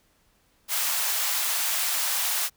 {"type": "high-pass noise", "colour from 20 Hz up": "white", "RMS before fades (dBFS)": -26, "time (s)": [0.68, 2.5], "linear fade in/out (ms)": 50, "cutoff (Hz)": 660, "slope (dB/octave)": 24, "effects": ["pink hiss -65 dBFS RMS until 2.56 s"]}